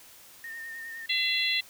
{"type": "tone with vibrato", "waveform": "sine", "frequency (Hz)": 1830, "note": "A#6", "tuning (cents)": -32, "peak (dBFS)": -37, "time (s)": [0.44, 1.06], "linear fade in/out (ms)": 2, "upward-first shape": "sine", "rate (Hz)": 9.7, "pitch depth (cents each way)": 28}
{"type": "harmonic tone", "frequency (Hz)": 678, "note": "E5", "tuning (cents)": 49, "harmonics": [3, 4, 5, 6], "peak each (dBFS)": [-30, -30, -30, -30], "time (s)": [1.09, 1.61], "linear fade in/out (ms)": 10}
{"effects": ["white hiss -52 dBFS RMS until 1.69 s"]}